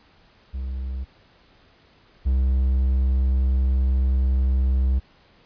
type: tone pair in turn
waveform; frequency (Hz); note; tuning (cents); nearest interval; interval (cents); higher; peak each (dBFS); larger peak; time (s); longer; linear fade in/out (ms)
triangle; 65.1 / 65.1; C2 / C2; -8 / -8; unison; 0; neither; -24 / -15; second; 0.53-1.05 / 2.25-5; second; 20
effects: pink hiss -56 dBFS RMS until 5.45 s + resampled to 11025 Hz